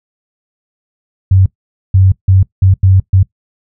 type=tone bursts at uneven times; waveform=sine; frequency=95 Hz; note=F#2; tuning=46 cents sharp; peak=-4 dBFS; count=6; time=1.31-1.46 / 1.94-2.12 / 2.28-2.43 / 2.62-2.74 / 2.83-3 / 3.13-3.23 s; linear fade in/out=5 ms; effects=noise-tail reverb RT60 0.1 s tail -19 dB re dry